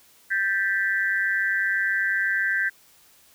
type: tone cluster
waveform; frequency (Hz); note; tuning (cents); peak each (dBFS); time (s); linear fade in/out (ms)
sine; 1570 / 1762 / 1964; G6 / A6 / B6; +2 / +2 / -10; -23 / -27 / -28; 0.3-2.7; 20
effects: white hiss -56 dBFS RMS until 3.34 s